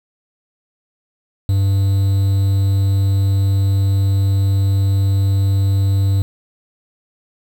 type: tone with quantisation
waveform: triangle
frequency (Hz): 98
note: G2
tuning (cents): 0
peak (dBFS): -10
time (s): 1.49-6.22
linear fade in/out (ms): 0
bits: 6
effects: none